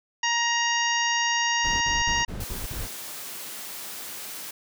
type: harmonic tone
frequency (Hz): 940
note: A#5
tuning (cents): +14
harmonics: 1 / 2 / 3 / 4 / 5 / 6 / 7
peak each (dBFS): -27 / -26 / -28 / -38 / -36 / -31 / -34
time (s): 0.23-2.25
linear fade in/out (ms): 5
type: noise bursts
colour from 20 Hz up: brown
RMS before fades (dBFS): -33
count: 6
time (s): 1.64-2.875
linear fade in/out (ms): 10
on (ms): 170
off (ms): 43
type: high-pass noise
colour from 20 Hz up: white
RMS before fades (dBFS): -37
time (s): 2.4-4.51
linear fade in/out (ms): 5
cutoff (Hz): 150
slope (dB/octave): 12
effects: none